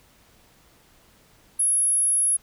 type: tone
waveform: sine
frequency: 10740 Hz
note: E9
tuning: 31 cents sharp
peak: -18 dBFS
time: 1.59-2.37 s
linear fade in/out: 10 ms
effects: pink hiss -57 dBFS RMS until 2.42 s